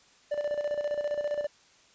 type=tone with tremolo; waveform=triangle; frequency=587.3 Hz; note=D5; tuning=in tune; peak=-24 dBFS; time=0.31-1.47 s; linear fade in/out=10 ms; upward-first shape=square; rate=15 Hz; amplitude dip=60%; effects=white hiss -60 dBFS RMS until 1.94 s + resampled to 16000 Hz